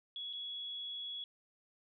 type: tone with dropouts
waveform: sine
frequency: 3363 Hz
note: G#7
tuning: 21 cents sharp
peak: -40 dBFS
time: 0.16-1.24 s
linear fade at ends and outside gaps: 1 ms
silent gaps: 0.329-0.334 s
effects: none